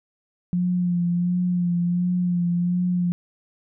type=tone with vibrato; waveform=sine; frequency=176.5 Hz; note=F3; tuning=19 cents sharp; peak=-19 dBFS; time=0.53-3.12 s; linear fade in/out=0 ms; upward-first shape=sine; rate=1.4 Hz; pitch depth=30 cents each way; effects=none